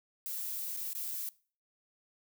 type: noise with dropouts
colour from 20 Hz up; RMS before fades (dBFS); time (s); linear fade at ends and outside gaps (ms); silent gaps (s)
violet; -38; 0.26-1.29; 0; 0.765-0.772 / 0.931-0.951 / 1.114-1.118
effects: noise-tail reverb RT60 0.4 s tail -21 dB re dry